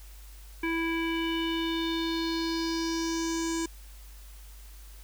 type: tone with low-pass filter sweep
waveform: square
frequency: 329.6 Hz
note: E4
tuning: in tune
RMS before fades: -30 dBFS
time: 0.63-3.66 s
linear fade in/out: 5 ms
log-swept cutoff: 2200 to 7400 Hz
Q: 4.4
effects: added 50 Hz sine -45 dBFS peak until 5.03 s + white hiss -55 dBFS RMS until 5.03 s